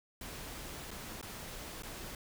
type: noise with dropouts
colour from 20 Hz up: pink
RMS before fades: -45 dBFS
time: 0.21-2.15 s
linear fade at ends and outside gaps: 2 ms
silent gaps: 0.907-0.913 / 1.214-1.227 / 1.823-1.833 s
effects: none